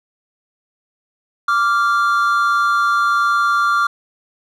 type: tone pair together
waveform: triangle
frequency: 1169.7 / 1391 Hz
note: D6 / F6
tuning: -7 / -7 cents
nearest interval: minor third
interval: 300 cents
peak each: -14 dBFS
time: 1.48-3.87 s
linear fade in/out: 5 ms
effects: none